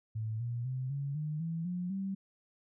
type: tone with pitch steps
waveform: sine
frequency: 110 / 119.26 / 129.31 / 140.2 / 152.01 / 164.81 / 178.7 / 193.75 Hz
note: A2 / A#2 / C3 / C#3 / D#3 / E3 / F3 / G3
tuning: 0 / +40 / -20 / +20 / -40 / 0 / +40 / -20 cents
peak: -33 dBFS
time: 0.15-2.15 s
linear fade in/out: 10 ms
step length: 250 ms
effects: none